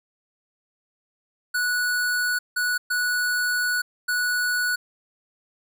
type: tone bursts at uneven times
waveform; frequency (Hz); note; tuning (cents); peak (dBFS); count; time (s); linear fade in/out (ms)
square; 1472; F#6; -9; -22; 4; 1.54-2.39 / 2.56-2.78 / 2.9-3.82 / 4.08-4.76; 10
effects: none